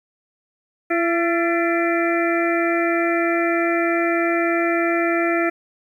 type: harmonic tone with a mistuned harmonic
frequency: 337.9 Hz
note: E4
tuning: 43 cents sharp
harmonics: 1 / 2 / 4 / 5 / 6 / 7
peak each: -20 / -23 / -26 / -27 / -28 / -28 dBFS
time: 0.9-5.5 s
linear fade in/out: 10 ms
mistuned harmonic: 5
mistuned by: +66 cents
effects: 9-bit